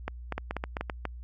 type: two click trains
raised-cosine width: 0.5 ms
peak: -16 / -16 dBFS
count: 5 / 5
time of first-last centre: 0.38-0.898 / 0.08-1.053 s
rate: 7.72 / 4.11 Hz
effects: added 60 Hz sine -39 dBFS peak until 1.23 s + MP3 64 kbps